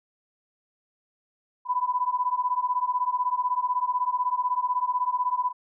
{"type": "beating tone pair", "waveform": "sine", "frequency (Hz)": [987.8, 1003.8], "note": ["B5", "B5"], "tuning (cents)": [0, 28], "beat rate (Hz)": 16, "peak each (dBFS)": -26, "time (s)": [1.65, 5.53], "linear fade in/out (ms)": 50, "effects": []}